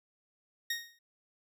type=tone with exponential decay; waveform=20% pulse; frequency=1864.7 Hz; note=A#6; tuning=in tune; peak=-24 dBFS; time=0.7-0.99 s; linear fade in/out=5 ms; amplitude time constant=62 ms; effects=none